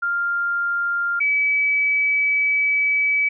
sine tone pair in turn, 1396.9 / 2289 Hz, F6 / D7, 0 / -45 cents, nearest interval major sixth, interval 855 cents, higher second, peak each -19 / -16 dBFS, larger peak second, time 0.02-1.2 / 1.2-3.29 s, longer second, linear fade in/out 10 ms, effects none

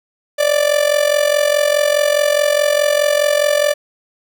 45% pulse tone with amplitude modulation, 587.3 Hz, D5, in tune, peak -9 dBFS, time 0.38-3.74 s, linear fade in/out 20 ms, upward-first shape sine, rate 44.8 Hz, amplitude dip 75%, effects none

